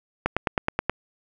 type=click train; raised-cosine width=0.5 ms; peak=-6 dBFS; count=7; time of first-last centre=0.26-0.896 s; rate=9.43 Hz; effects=none